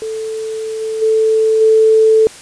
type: tone with level steps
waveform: sine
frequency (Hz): 440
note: A4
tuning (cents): 0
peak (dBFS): -19 / -17 / -9 / -6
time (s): 0.02-2.27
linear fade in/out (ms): 0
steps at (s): 0.8 / 1.01 / 1.6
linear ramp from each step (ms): 20
effects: white hiss -35 dBFS RMS until 2.41 s + resampled to 22050 Hz